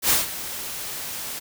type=noise with ADSR envelope; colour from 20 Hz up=white; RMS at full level=-17 dBFS; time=0.02-1.4 s; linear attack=81 ms; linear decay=160 ms; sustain=-15 dB; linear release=21 ms; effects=none